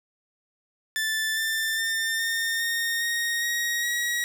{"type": "tone with pitch steps", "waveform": "sawtooth", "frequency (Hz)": [1760, 1780.5, 1801.1, 1822.1, 1843.2, 1864.7, 1886.3, 1908.2], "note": ["A6", "A6", "A6", "A#6", "A#6", "A#6", "A#6", "A#6"], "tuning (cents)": [0, 20, 40, -40, -20, 0, 20, 40], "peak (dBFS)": -21, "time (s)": [0.96, 4.24], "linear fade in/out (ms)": 0, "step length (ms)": 410, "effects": []}